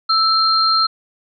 sine tone pair together, 1318.5 / 4186 Hz, E6 / C8, 0 / 0 cents, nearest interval octave + minor sixth, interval 2000 cents, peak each -15 dBFS, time 0.09-0.87 s, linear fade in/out 10 ms, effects none

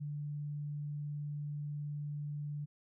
sine tone, 146.9 Hz, D3, 1 cent sharp, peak -37 dBFS, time 0-2.66 s, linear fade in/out 20 ms, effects none

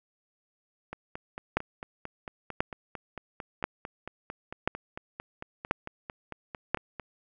two click trains, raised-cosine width 0.5 ms, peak -9 / -22 dBFS, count 6 / 28, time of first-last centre 1.57-6.746 / 0.93-6.997 s, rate 0.966 / 4.45 Hz, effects none

